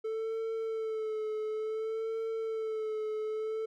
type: tone with vibrato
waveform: triangle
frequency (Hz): 439.8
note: A4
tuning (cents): -1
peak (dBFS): -30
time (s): 0.04-3.66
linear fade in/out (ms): 10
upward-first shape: sine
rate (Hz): 0.57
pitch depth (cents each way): 35
effects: none